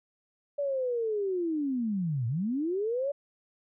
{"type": "linear two-way sweep", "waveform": "sine", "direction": "down then up", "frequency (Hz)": [580, 110, 580], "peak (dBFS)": -27, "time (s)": [0.58, 3.12], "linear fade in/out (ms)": 10, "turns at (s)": 2.27, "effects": []}